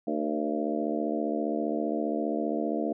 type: harmonic tone with a mistuned harmonic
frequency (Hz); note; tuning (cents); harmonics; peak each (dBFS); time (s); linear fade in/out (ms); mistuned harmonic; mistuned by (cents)
75.1; D2; +39; 3 / 4 / 5 / 6 / 7 / 8 / 9; -33 / -31 / -36 / -36 / -38 / -37 / -34; 0.07-2.93; 5; 6; +33
effects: none